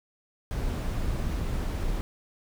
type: noise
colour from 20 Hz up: brown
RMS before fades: -29 dBFS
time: 0.51-2.01 s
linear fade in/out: 0 ms
effects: none